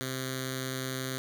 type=tone with notch filter; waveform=5% pulse; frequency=130.81 Hz; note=C3; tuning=in tune; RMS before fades=-35 dBFS; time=0.01-1.18 s; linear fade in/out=0 ms; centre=860 Hz; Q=0.54; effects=none